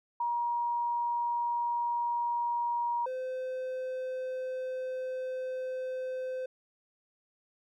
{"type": "tone pair in turn", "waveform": ["sine", "triangle"], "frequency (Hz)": [950, 514.4], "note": ["A#5", "C5"], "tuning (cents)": [33, -30], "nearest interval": "major seventh", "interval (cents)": 1063, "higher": "first", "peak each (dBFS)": [-28, -31], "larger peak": "first", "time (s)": [[0.2, 3.06], [3.06, 6.46]], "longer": "second", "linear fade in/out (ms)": 5, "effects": []}